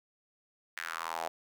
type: tone with high-pass filter sweep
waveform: sawtooth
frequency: 82.41 Hz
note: E2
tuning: in tune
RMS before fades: -38 dBFS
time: 0.77-1.28 s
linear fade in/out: 0 ms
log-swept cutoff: 1800 to 680 Hz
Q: 3.6
effects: none